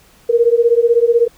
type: beating tone pair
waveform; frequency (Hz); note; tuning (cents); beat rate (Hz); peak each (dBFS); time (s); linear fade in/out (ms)
sine; 461.8 / 477.8; A#4 / A#4; -16 / +43; 16; -12; 0.29-1.28; 10
effects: pink hiss -49 dBFS RMS until 1.37 s